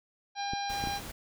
harmonic tone, 803 Hz, G5, 41 cents sharp, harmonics 1 / 2 / 3 / 4 / 5 / 6 / 7, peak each -33 / -42 / -44 / -48 / -40 / -50 / -45 dBFS, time 0.35-1.01 s, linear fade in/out 50 ms
clicks, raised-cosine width 3 ms, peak -24 dBFS, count 3, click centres 0.535 / 0.839 / 0.873 s
pink noise, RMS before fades -42 dBFS, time 0.69-1.12 s, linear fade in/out 10 ms
effects none

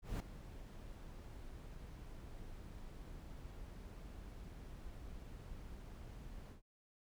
brown noise with ADSR envelope, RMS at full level -37 dBFS, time 0.02-6.62 s, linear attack 180 ms, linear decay 4 ms, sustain -14 dB, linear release 120 ms, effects none

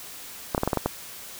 clicks, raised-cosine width 1 ms, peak -8 dBFS, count 7, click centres 0.548 / 0.579 / 0.634 / 0.676 / 0.732 / 0.773 / 0.86 s, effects white hiss -41 dBFS RMS until 1.39 s

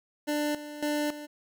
25% pulse tone with tremolo, 296.6 Hz, D4, 17 cents sharp, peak -23 dBFS, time 0.27-1.27 s, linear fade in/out 20 ms, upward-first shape square, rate 1.8 Hz, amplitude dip 75%, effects none

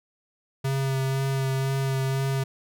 square tone with vibrato, 134.6 Hz, C3, 49 cents sharp, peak -24 dBFS, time 0.64-2.44 s, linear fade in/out 10 ms, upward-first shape sine, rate 2 Hz, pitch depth 15 cents each way, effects none

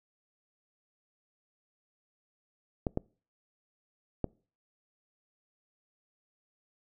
clicks, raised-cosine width 2 ms, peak -16 dBFS, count 3, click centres 2.868 / 2.974 / 4.243 s, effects noise-tail reverb RT60 0.4 s tail -25 dB re dry

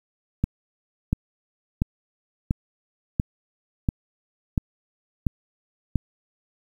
click train, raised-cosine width 5 ms, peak -8 dBFS, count 9, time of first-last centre 0.44-5.957 s, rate 1.45 Hz, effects 8-bit

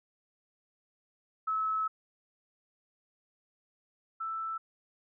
sine tone pair in turn, 1297 / 1322.7 Hz, E6 / E6, -28 / +5 cents, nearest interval unison, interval 33 cents, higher second, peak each -28 / -33 dBFS, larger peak first, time 1.47-1.88 / 4.2-4.58 s, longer first, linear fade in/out 10 ms, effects none

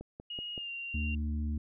click train, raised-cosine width 2 ms, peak -30 dBFS, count 4, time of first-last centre 0.01-0.578 s, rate 5.28 Hz
sine tone with pitch glide, 2876 to 2767 Hz, F#7 to F7, -50 to -17 cents, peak -37 dBFS, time 0.3-1.15 s, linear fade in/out 5 ms, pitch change -67 cents, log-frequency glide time 0.54-0.71 s
harmonic tone, 75.5 Hz, D2, 48 cents sharp, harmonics 1 / 3 / 4, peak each -31 / -38 / -49 dBFS, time 0.94-1.58 s, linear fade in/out 5 ms
effects none

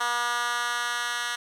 10% pulse tone with high-pass filter sweep, 240 Hz, B3, 49 cents flat, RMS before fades -28 dBFS, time 0-1.36 s, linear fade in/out 10 ms, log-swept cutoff 1100 to 1800 Hz, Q 1.5, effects low-pass 10000 Hz 12 dB/octave + 9-bit

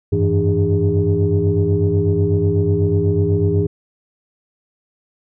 sine tone cluster, 92.7 / 100.8 / 163 / 298.5 / 406.6 Hz, F#2 / G2 / E3 / D4 / G#4, +4 / +49 / -19 / +28 / -37 cents, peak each -18 / -18 / -20 / -24 / -18 dBFS, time 0.12-3.67 s, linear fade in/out 10 ms, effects tanh soft clip ceiling -5 dBFS

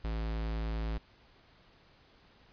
square tone, 54.9 Hz, A1, 3 cents flat, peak -33 dBFS, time 0.04-0.98 s, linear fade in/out 5 ms, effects pink hiss -62 dBFS RMS until 2.52 s + resampled to 11025 Hz

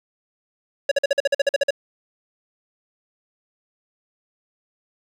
square tone bursts, 560 Hz, C#5, 18 cents sharp, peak -15 dBFS, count 12, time 0.89-1.707 s, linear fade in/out 5 ms, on 25 ms, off 47 ms, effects low-pass 6000 Hz 12 dB/octave + 8-bit

